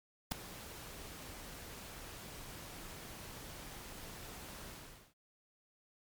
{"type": "noise with ADSR envelope", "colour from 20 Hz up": "pink", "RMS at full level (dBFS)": -30, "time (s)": [0.31, 5.14], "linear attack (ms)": 10, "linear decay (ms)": 3, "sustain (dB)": -19, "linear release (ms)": 450, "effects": ["MP3 96 kbps"]}